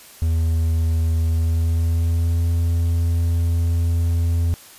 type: tone with pitch glide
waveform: triangle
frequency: 81.5 to 84.28 Hz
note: E2 to E2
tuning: -19 to +39 cents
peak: -14 dBFS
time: 0.22-4.54 s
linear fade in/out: 0 ms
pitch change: +58 cents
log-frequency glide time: 1.21-2.43 s
effects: white hiss -44 dBFS RMS until 4.78 s + resampled to 32000 Hz